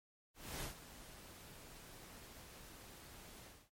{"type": "noise with ADSR envelope", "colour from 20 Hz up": "pink", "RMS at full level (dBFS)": -43, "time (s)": [0.34, 3.7], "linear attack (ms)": 280, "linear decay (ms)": 120, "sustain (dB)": -13, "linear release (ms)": 250, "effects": ["MP3 64 kbps"]}